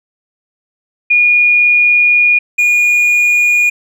sine / triangle tone pair in turn, 2439 / 2439 Hz, D#7 / D#7, -35 / -35 cents, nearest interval unison, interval 0 cents, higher neither, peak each -6 dBFS, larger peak neither, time 1.1-2.39 / 2.58-3.7 s, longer first, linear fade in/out 10 ms, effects none

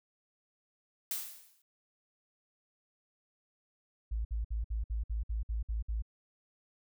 blue noise with exponential decay, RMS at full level -33 dBFS, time 1.11-1.62 s, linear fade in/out 2 ms, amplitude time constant 110 ms
sine tone bursts, 55 Hz, A1, in tune, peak -31 dBFS, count 10, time 4.11-6.023 s, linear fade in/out 10 ms, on 140 ms, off 57 ms
effects none

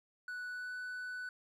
triangle tone with pitch glide, 1480 to 1492 Hz, F#6 to F#6, 0 to +14 cents, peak -38 dBFS, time 0.28-1.29 s, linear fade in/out 2 ms, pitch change +14 cents, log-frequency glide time 0.48-0.74 s, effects none

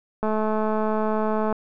click train, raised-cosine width 1 ms, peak -12 dBFS, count 281, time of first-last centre 0.23-1.526 s, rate 216 Hz, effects none

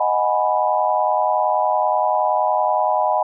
sine chord, G# minor seventh, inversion second, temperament equal, 622.3 / 740 / 830.6 / 987.8 Hz, D#5 / F#5 / G#5 / B5, 0 / 0 / 0 / 0 cents, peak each -21 dBFS, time 0-3.23 s, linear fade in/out 5 ms, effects none

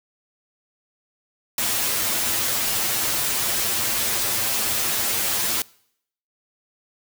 white noise with comb filter, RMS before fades -23 dBFS, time 1.58-5.62 s, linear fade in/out 2 ms, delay 8.9 ms, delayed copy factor +0.9, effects noise-tail reverb RT60 0.7 s tail -24 dB re dry

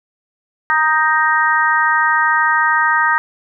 harmonic tone with a mistuned harmonic, 311.1 Hz, D#4, in tune, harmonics 3 / 4 / 5 / 6, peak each -17 / -17 / -17 / -17 dBFS, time 0.7-3.18 s, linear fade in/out 0 ms, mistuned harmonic 5, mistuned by +16 cents, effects none

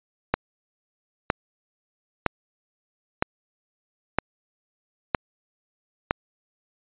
click train, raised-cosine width 0.5 ms, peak -4 dBFS, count 7, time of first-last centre 0.34-6.109 s, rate 1.04 Hz, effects resampled to 8000 Hz

